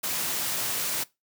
white high-pass noise, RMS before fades -29 dBFS, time 0.03-1.04 s, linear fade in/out 10 ms, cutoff 100 Hz, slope 12 dB/octave, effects noise-tail reverb RT60 0.2 s tail -20 dB re dry

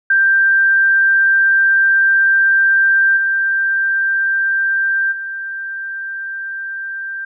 sine tone with level steps, 1577 Hz, G6, 10 cents sharp, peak -9 / -13 / -22 dBFS, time 0.1-7.25 s, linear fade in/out 5 ms, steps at 3.16 / 5.11 s, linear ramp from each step 20 ms, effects none

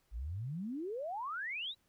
sine exponential sweep, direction up, 49.9 to 3999 Hz, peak -37 dBFS, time 0.11-1.75 s, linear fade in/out 50 ms, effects pink hiss -75 dBFS RMS until 1.88 s

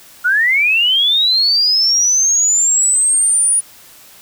sine linear sweep, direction up, 1396.9 to 9700 Hz, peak -10 dBFS, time 0.24-3.61 s, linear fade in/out 20 ms, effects white hiss -42 dBFS RMS until 4.21 s

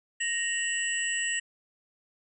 sine tone cluster, 1867 / 2762 / 2945 / 7800 Hz, A#6 / F7 / F#7 / B8, +2 / -20 / -9 / -23 cents, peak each -30 / -35 / -36 / -32 dBFS, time 0.2-1.4 s, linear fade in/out 10 ms, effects none

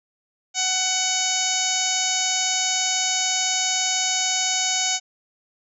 harmonic tone, 747 Hz, F#5, 16 cents sharp, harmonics 1 / 2 / 3 / 4 / 5 / 6 / 7 / 8 / 9 / 10, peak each -30 / -35 / -30 / -29 / -30 / -32 / -30 / -28 / -25 / -35 dBFS, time 0.54-5 s, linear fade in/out 50 ms, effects none

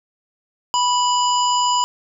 harmonic tone with a mistuned harmonic, 986 Hz, B5, 3 cents flat, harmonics 1 / 3 / 5 / 7, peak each -16 / -24 / -27 / -26 dBFS, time 0.74-1.84 s, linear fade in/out 0 ms, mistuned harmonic 7, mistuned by +54 cents, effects none

